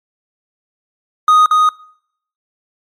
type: tone with echo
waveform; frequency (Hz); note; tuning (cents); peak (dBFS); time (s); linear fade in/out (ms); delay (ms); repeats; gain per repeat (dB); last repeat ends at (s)
triangle; 1244.5; D#6; 0; -4; 1.28-1.46; 2; 230; 1; -2; 1.69
effects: noise-tail reverb RT60 0.7 s tail -24 dB re dry + MP3 64 kbps